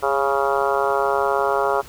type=harmonic tone with a mistuned harmonic; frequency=138.59 Hz; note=C#3; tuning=in tune; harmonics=3 / 4 / 5 / 6 / 7 / 8 / 9 / 10; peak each=-23 / -24 / -25 / -26 / -26 / -27 / -28 / -28 dBFS; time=0.02-1.82 s; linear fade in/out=20 ms; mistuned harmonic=3; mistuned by=-22 cents; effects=pink hiss -43 dBFS RMS until 1.88 s